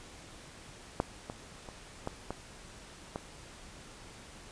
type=clicks; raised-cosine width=1 ms; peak=-13 / -24 / -30 / -20 / -21 / -21 dBFS; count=6; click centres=1.001 / 1.299 / 1.688 / 2.074 / 2.306 / 3.159 s; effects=pink hiss -51 dBFS RMS until 4.51 s + resampled to 22050 Hz